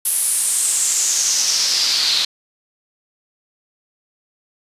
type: noise with band-pass filter sweep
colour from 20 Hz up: pink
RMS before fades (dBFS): -18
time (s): 0.05-2.25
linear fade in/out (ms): 5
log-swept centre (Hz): 11000 to 4000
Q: 4.4
effects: resampled to 32000 Hz